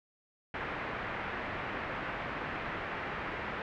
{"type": "low-pass noise", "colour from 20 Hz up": "white", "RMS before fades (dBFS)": -38, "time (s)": [0.54, 3.62], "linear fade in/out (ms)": 2, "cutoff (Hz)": 2100, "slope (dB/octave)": 24, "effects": []}